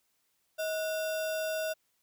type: tone with sample-and-hold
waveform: sine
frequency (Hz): 634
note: D#5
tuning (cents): +32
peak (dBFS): -30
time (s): 0.58-1.74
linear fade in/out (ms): 20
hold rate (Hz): 2100
effects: white hiss -75 dBFS RMS until 2.02 s